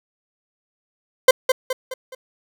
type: tone with echo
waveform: 40% pulse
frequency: 517 Hz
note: C5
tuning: 21 cents flat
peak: -5 dBFS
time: 1.28-1.31 s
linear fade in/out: 5 ms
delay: 210 ms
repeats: 4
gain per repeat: -7 dB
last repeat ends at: 2.15 s
effects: none